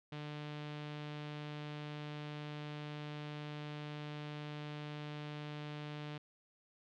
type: tone with low-pass filter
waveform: sawtooth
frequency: 149 Hz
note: D3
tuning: 25 cents sharp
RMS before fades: -45 dBFS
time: 0.12-6.18 s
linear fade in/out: 5 ms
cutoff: 3400 Hz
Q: 1.9
effects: none